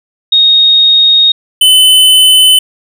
sine / square tone pair in turn, 3730 / 3028 Hz, A#7 / F#7, 0 / +39 cents, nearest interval major third, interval 361 cents, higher first, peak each -3 dBFS, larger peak neither, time 0.32-1.32 / 1.61-2.59 s, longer first, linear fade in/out 5 ms, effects none

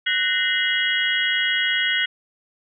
sine tone cluster, 1494 / 1855 / 2060 / 2886 / 3297 Hz, F#6 / A#6 / C7 / F#7 / G#7, +16 / -9 / -28 / -44 / -13 cents, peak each -25 dBFS, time 0.06-2.06 s, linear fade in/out 10 ms, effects none

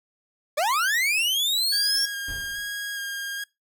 40% pulse linear sweep, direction up, 547 to 5590 Hz, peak -20 dBFS, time 0.57-2.06 s, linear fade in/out 10 ms
sawtooth tone with vibrato, 1629 Hz, G#6, 34 cents flat, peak -26 dBFS, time 1.72-3.44 s, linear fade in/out 5 ms, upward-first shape square, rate 1.2 Hz, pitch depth 14 cents each way
brown noise with exponential decay, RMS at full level -35 dBFS, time 2.28-2.93 s, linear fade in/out 1 ms, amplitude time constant 140 ms
effects noise-tail reverb RT60 0.2 s tail -21 dB re dry

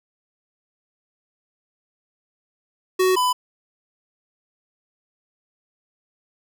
square tone pair in turn, 372.2 / 999.1 Hz, F#4 / B5, +10 / +20 cents, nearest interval octave + perfect fourth, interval 1710 cents, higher second, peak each -16 / -18 dBFS, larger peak first, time 2.99-3.16 / 3.16-3.33 s, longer neither, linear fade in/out 10 ms, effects none

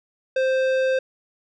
sine tone with tanh clipping, 523.3 Hz, C5, in tune, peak -20 dBFS, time 0.36-0.99 s, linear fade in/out 5 ms, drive 14 dB, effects none

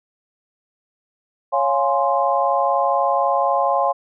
sine chord, Db major seventh, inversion none, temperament equal, 554.4 / 698.5 / 830.6 / 1046.5 Hz, Db5 / F5 / Ab5 / C6, 0 / 0 / 0 / 0 cents, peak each -21 dBFS, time 1.52-3.93 s, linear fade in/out 20 ms, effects none

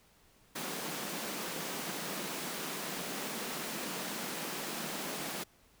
pink high-pass noise, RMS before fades -39 dBFS, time 0.55-5.44 s, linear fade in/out 10 ms, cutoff 160 Hz, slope 48 dB/octave, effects pink hiss -65 dBFS RMS until 5.8 s

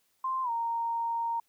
sine tone with pitch glide, 1046.5 to 927 Hz, C6 to A#5, 0 to -10 cents, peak -28 dBFS, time 0.24-1.4 s, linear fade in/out 5 ms, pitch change -210 cents, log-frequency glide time 0.43-0.5 s, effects white hiss -72 dBFS RMS until 1.48 s

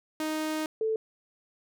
sawtooth / sine tone pair in turn, 311.1 / 440.8 Hz, D#4 / A4, 0 / +3 cents, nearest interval tritone, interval 603 cents, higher second, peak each -25 dBFS, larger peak neither, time 0.2-0.66 / 0.81-0.96 s, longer first, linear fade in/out 2 ms, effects none

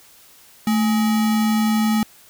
sine tone with sample-and-hold, 219.2 Hz, A3, 6 cents flat, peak -15 dBFS, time 0.67-2.03 s, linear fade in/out 2 ms, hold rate 1050 Hz, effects white hiss -49 dBFS RMS until 2.29 s

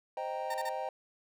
triangle chord, C minor seventh, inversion none, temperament equal, 523.3 / 622.3 / 784 / 932.3 Hz, C5 / Eb5 / G5 / Bb5, 0 / 0 / 0 / 0 cents, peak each -38 / -38 / -36 / -40 dBFS, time 0.17-0.89 s, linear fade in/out 2 ms
30% pulse tone bursts, 913 Hz, A#5, 36 cents flat, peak -33 dBFS, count 3, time 0.5-0.693 s, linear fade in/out 5 ms, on 43 ms, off 32 ms
effects none

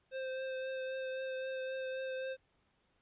square tone with vibrato, 523.3 Hz, C5, in tune, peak -38 dBFS, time 0.11-2.37 s, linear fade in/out 50 ms, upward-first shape triangle, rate 3.8 Hz, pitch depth 16 cents each way, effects pink hiss -75 dBFS RMS until 3.01 s + resampled to 8000 Hz

